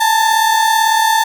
35% pulse tone pair together, 859 / 897 Hz, A5 / A5, -42 / +33 cents, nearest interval minor second, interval 75 cents, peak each -14 / -10 dBFS, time 0-1.24 s, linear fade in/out 10 ms, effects none

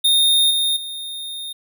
square tone with level steps, 3672 Hz, A#7, 27 cents flat, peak -13 / -17 / -28 dBFS, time 0.04-1.53 s, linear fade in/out 10 ms, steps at 0.5 / 0.76 s, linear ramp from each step 10 ms, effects none

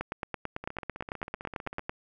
two click trains, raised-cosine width 0.5 ms, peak -24 / -17 dBFS, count 19 / 18, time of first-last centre 0.64-1.794 / 0.01-1.895 s, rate 15.6 / 9.02 Hz, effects none

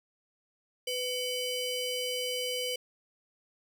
35% pulse ring-modulated tone, 1760 Hz, A6, in tune, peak -26 dBFS, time 0.87-2.76 s, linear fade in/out 5 ms, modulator 1260 Hz, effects none

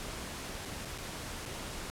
pink noise with dropouts, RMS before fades -41 dBFS, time 0-1.9 s, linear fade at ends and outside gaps 0 ms, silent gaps 0.652-0.656 / 0.85-0.855 / 0.978-0.984 / 1.454-1.46 s, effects low-pass 11000 Hz 12 dB/octave

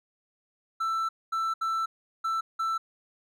triangle tone bursts at uneven times, 1330 Hz, E6, 15 cents sharp, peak -24 dBFS, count 5, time 0.8-1.09 / 1.32-1.54 / 1.61-1.86 / 2.24-2.41 / 2.59-2.78 s, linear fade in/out 10 ms, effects none

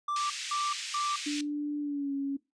triangle tone bursts, 1174.7 Hz, D6, in tune, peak -27 dBFS, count 3, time 0.08-1.16 s, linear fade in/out 5 ms, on 220 ms, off 210 ms
pink band-pass noise, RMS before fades -38 dBFS, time 0.16-1.41 s, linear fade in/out 2 ms, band 2200 to 7700 Hz, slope 24 dB/octave
sine tone with pitch glide, 293.7 to 277.2 Hz, D4 to C#4, 0 to 0 cents, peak -29 dBFS, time 1.26-2.37 s, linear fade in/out 10 ms, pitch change -100 cents, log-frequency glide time 1.8-2.13 s
effects noise-tail reverb RT60 0.2 s tail -18 dB re dry + resampled to 22050 Hz

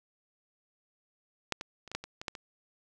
clicks, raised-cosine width 0.2 ms, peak -12 / -21 / -30 / -25 / -15 / -25 / -23 / -16 / -25 dBFS, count 9, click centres 1.523 / 1.611 / 1.877 / 1.916 / 1.95 / 2.04 / 2.215 / 2.282 / 2.352 s, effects none

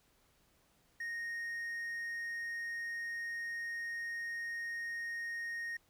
triangle tone, 1860 Hz, A#6, 4 cents flat, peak -36 dBFS, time 1-5.77 s, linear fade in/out 5 ms, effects pink hiss -71 dBFS RMS until 5.89 s

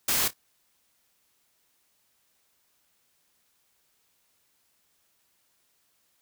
white noise with echo, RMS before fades -25 dBFS, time 0.08-0.28 s, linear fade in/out 5 ms, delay 28 ms, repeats 2, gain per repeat -15 dB, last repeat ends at 0.336 s, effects white hiss -70 dBFS RMS until 6.21 s

